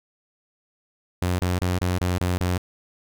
sawtooth tone bursts, 90 Hz, F#2, 47 cents flat, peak -17 dBFS, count 7, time 1.22-2.578 s, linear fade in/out 0 ms, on 170 ms, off 28 ms, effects none

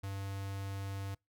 square tone with notch filter, 98.2 Hz, G2, 4 cents sharp, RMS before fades -40 dBFS, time 0.03-1.15 s, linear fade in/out 10 ms, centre 370 Hz, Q 1.9, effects noise-tail reverb RT60 0.2 s tail -26 dB re dry

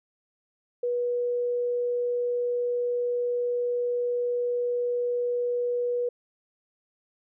sine tone, 485.9 Hz, B4, 28 cents flat, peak -24 dBFS, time 0.83-6.09 s, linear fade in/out 5 ms, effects none

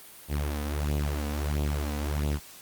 sawtooth tone with flanger, 73.42 Hz, D2, in tune, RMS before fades -29 dBFS, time 0.28-2.4 s, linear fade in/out 50 ms, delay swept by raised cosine 0.27 to 4.07 ms, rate 1.5 Hz, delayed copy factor +0.7, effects white hiss -48 dBFS RMS until 2.61 s + Opus 32 kbps

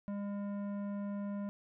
sine tone with tanh clipping, 202.2 Hz, G#3, 46 cents flat, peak -38 dBFS, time 0.08-1.49 s, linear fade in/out 0 ms, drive 13 dB, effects none

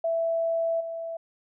sine tone with level steps, 662 Hz, E5, 7 cents sharp, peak -23 / -31 dBFS, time 0.04-1.17 s, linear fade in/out 5 ms, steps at 0.8 s, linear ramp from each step 10 ms, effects none

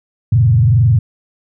sine tone with frequency modulation, 116.54 Hz, A#2, in tune, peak -7 dBFS, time 0.32-0.99 s, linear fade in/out 5 ms, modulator 22.2 Hz, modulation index 1, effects none

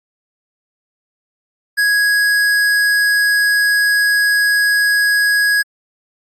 sine tone with tanh clipping, 1661.2 Hz, G#6, in tune, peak -13 dBFS, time 1.77-5.63 s, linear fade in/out 20 ms, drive 17 dB, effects Opus 48 kbps

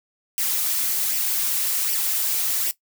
blue noise with flanger, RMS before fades -23 dBFS, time 0.38-2.71 s, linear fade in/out 0 ms, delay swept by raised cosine 0.36 to 6.16 ms, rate 1.3 Hz, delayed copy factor +0.55, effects noise-tail reverb RT60 0.1 s tail -17 dB re dry

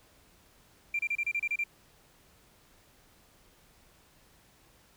triangle tone bursts, 2369 Hz, D7, 14 cents sharp, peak -24 dBFS, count 9, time 0.94-1.639 s, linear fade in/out 5 ms, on 51 ms, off 30 ms, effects tanh soft clip ceiling -25 dBFS + pink hiss -62 dBFS RMS until 4.96 s

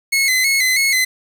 sawtooth tone with vibrato, 2108 Hz, C7, 12 cents sharp, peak -10 dBFS, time 0.12-1.05 s, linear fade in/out 10 ms, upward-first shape square, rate 3.1 Hz, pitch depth 60 cents each way, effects 7-bit

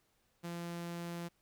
sawtooth tone, 171.4 Hz, F3, 32 cents flat, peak -36 dBFS, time 0.43-1.29 s, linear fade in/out 20 ms, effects pink hiss -75 dBFS RMS until 1.41 s

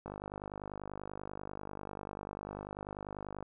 click train, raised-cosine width 1 ms, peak -27 dBFS, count 170, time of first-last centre 0.06-3.427 s, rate 50.2 Hz, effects none

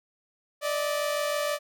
sawtooth tone pair together, 586.7 / 633 Hz, D5 / D#5, -2 / +30 cents, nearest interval minor second, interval 132 cents, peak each -23 / -30 dBFS, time 0.61-1.59 s, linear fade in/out 50 ms, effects none

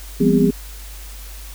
sine tone cluster, 171.9 / 200.5 / 245.2 / 257.9 / 405.4 Hz, F3 / G3 / B3 / C4 / G#4, -27 / +39 / -12 / -25 / -42 cents, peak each -18 dBFS, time 0.2-0.51 s, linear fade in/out 10 ms, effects added 50 Hz sine -33 dBFS peak until 1.54 s + white hiss -40 dBFS RMS until 1.54 s

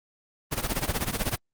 pink noise with tremolo, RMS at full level -25 dBFS, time 0.51-1.37 s, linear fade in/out 20 ms, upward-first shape sine, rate 16 Hz, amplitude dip 85%, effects Opus 24 kbps

